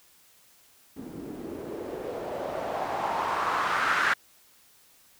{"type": "noise with low-pass filter sweep", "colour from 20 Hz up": "blue", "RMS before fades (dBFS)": -30, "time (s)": [0.96, 4.14], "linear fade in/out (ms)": 10, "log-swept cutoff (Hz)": [250, 1600], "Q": 3, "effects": ["white hiss -59 dBFS RMS until 5.19 s"]}